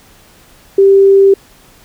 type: tone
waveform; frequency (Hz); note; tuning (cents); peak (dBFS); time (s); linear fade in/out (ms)
sine; 392; G4; 0; -3; 0.78-1.34; 5
effects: pink hiss -44 dBFS RMS until 1.84 s

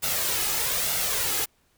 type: noise with flanger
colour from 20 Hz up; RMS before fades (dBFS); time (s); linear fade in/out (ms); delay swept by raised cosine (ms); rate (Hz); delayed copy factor
white; -26; 0.02-1.46; 20; 1.4 to 2.4; 1.1; +0.5
effects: pink hiss -66 dBFS RMS until 1.77 s

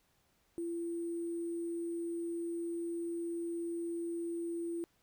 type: tone with sample-and-hold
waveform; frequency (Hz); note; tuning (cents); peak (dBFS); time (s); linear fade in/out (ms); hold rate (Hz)
sine; 339.6; F4; -48; -35; 0.58-4.84; 0; 8820
effects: pink hiss -73 dBFS RMS until 5.02 s

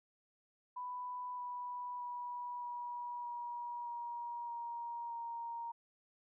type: tone with pitch steps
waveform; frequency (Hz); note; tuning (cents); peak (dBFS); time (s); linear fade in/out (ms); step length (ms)
sine; 992 / 983.4 / 975 / 966.5 / 958.2 / 949.9 / 941.7 / 933.6; B5 / B5 / B5 / B5 / A#5 / A#5 / A#5 / A#5; +7 / -8 / -23 / -38 / +47 / +32 / +17 / +2; -40; 0.76-5.72; 10; 620
effects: none

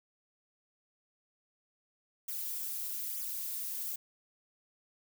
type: noise with flanger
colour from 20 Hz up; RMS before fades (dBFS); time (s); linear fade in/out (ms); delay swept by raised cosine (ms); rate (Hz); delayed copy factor
violet; -38; 2.28-3.96; 5; 0.22 to 5.82; 1.1; -0.75
effects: none

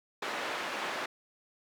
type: band-pass noise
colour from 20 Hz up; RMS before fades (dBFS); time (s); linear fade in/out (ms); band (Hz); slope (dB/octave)
white; -36; 0.22-1.06; 5; 330 to 2000; 12
effects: none

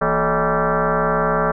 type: tone with frequency modulation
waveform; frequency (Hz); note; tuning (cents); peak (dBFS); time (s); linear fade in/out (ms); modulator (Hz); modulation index
sine; 364.9; F#4; -24; -15; 0.01-1.52; 10; 199; 5.7
effects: none

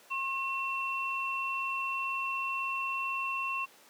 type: tone pair together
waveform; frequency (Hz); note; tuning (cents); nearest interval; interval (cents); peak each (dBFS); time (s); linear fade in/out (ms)
sine; 1075 / 2709; C6 / E7; +47 / +47; octave + major third; 1600; -34 / -33; 0.1-3.66; 20
effects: pink hiss -57 dBFS RMS until 3.89 s + high-pass 400 Hz 12 dB/octave

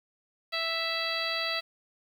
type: harmonic tone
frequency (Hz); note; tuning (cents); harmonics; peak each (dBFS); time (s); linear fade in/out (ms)
659.3; E5; 0; 1 / 2 / 3 / 4 / 5 / 6 / 7; -37 / -37 / -35 / -36 / -38 / -35 / -36; 0.52-1.61; 20
effects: 9-bit

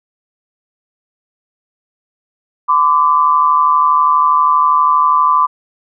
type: tone pair together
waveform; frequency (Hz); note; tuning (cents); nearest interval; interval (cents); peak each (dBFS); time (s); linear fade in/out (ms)
sine; 1015.6 / 1168; B5 / D6; +48 / -10; major second; 242; -11; 2.68-5.47; 20
effects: none

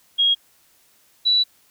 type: tone pair in turn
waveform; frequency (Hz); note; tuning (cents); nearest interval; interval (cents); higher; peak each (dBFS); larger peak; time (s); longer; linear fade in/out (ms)
sine; 3279 / 3942; G#7 / B7; -23 / -4; minor third; 319; second; -14; neither; 0.18-0.35 / 1.25-1.44; second; 20
effects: white hiss -58 dBFS RMS until 1.7 s

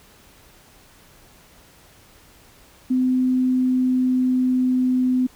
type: tone with pitch glide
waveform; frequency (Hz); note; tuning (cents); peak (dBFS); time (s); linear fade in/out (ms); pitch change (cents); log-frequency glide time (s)
sine; 255.5 to 254; C4 to B3; -41 to +49; -16; 2.9-5.27; 10; -10; 3.38-5.12
effects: pink hiss -51 dBFS RMS until 5.35 s

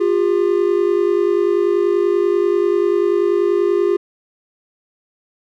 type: tone pair together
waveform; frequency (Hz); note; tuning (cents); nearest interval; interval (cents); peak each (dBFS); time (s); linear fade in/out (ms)
triangle; 352.5 / 402.8; F4 / G4; +16 / +47; major second; 231; -14 / -14; 0-3.97; 10
effects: none

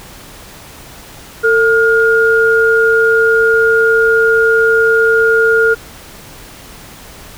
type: tone pair together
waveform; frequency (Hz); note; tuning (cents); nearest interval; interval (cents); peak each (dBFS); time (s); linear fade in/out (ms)
sine; 450 / 1420; A4 / F6; +39 / +28; octave + minor sixth; 1989; -10; 1.43-5.75; 20
effects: pink hiss -35 dBFS RMS until 7.37 s

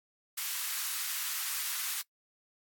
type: high-pass noise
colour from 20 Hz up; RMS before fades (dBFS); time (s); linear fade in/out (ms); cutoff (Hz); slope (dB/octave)
white; -35; 0.37-2.02; 10; 1100; 24
effects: noise-tail reverb RT60 0.1 s tail -22 dB re dry + AAC 64 kbps

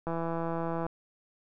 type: click train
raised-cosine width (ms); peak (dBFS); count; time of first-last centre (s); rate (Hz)
1; -20; 133; 0.07-0.865; 166
effects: none

